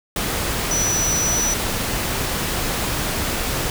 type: tone in noise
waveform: sine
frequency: 5920 Hz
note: F#8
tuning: in tune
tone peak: -19 dBFS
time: 0.71-1.54 s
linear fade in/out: 2 ms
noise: pink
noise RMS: -23 dBFS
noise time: 0.16-3.7 s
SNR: +1 dB
effects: none

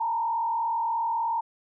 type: tone with frequency modulation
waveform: sine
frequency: 919 Hz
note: A#5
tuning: 25 cents flat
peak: -24 dBFS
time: 0-1.41 s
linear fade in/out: 10 ms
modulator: 43.1 Hz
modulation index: 0.8
effects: none

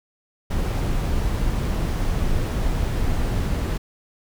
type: noise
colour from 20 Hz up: brown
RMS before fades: -22 dBFS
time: 0.5-3.78 s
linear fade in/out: 10 ms
effects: none

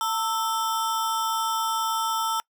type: ring-modulated tone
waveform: square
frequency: 1108.7 Hz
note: C#6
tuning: in tune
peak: -21 dBFS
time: 0.01-2.4 s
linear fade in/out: 0 ms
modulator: 207 Hz
effects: noise-tail reverb RT60 0.1 s tail -25 dB re dry

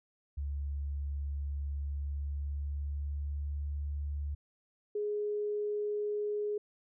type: tone with pitch glide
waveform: sine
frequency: 71 to 72.37 Hz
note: C#2 to D2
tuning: +42 to -25 cents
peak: -33 dBFS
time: 0.37-4.35 s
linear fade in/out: 10 ms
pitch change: +33 cents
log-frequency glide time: 1.8-3.69 s
type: tone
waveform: sine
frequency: 416.8 Hz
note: G#4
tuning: 6 cents sharp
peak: -31 dBFS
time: 4.95-6.58 s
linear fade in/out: 5 ms
effects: none

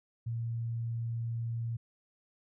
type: tone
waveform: sine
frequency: 115.9 Hz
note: A#2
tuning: 10 cents flat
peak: -32 dBFS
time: 0.26-1.77 s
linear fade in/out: 10 ms
effects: none

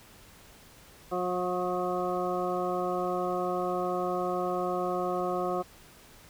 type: harmonic tone with a mistuned harmonic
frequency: 180 Hz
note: F#3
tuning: 47 cents flat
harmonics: 1 / 2 / 3 / 4 / 6 / 7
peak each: -38 / -32 / -34 / -33 / -37 / -38 dBFS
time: 1.11-5.63 s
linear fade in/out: 20 ms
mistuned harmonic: 6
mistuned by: +18 cents
effects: pink hiss -54 dBFS RMS until 6.29 s

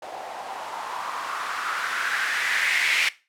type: noise with low-pass filter sweep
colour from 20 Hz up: violet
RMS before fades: -27 dBFS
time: 0.02-3.09 s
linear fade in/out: 5 ms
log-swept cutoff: 680 to 2300 Hz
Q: 3.8
effects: noise-tail reverb RT60 0.3 s tail -19 dB re dry

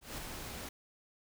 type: noise with ADSR envelope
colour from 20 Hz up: pink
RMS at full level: -40 dBFS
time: 0.01-0.69 s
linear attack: 170 ms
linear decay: 4 ms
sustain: -4 dB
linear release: 5 ms
effects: none

